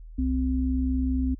sine tone pair together, 64.8 / 259.2 Hz, C2 / C4, -16 / -16 cents, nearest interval 2 octaves, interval 2400 cents, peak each -25 dBFS, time 0.18-1.35 s, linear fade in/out 10 ms, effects added 40 Hz sine -40 dBFS peak until 1.39 s

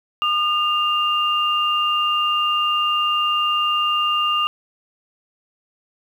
sine tone pair together, 1216 / 2800 Hz, D#6 / F7, -40 / +4 cents, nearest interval octave + major second, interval 1444 cents, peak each -19 / -20 dBFS, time 0.22-4.47 s, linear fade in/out 0 ms, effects 8-bit

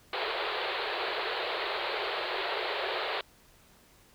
pink band-pass noise, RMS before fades -33 dBFS, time 0.13-3.21 s, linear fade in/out 2 ms, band 360 to 4400 Hz, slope 96 dB/octave, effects pink hiss -60 dBFS RMS until 4.14 s

